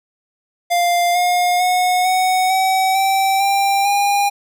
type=tone with pitch steps; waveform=square; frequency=698.5 / 713.2 / 728.2 / 743.5 / 759.1 / 775 / 791.3 / 807.9 Hz; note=F5 / F5 / F#5 / F#5 / F#5 / G5 / G5 / G#5; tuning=0 / +36 / -28 / +8 / +44 / -20 / +16 / -48 cents; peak=-14 dBFS; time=0.7-4.3 s; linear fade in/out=20 ms; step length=450 ms; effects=none